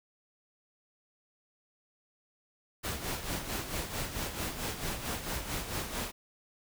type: noise with tremolo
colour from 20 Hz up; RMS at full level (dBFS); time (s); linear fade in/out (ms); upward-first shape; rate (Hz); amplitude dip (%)
pink; -34; 2.83-6.12; 20; sine; 4.5; 60
effects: none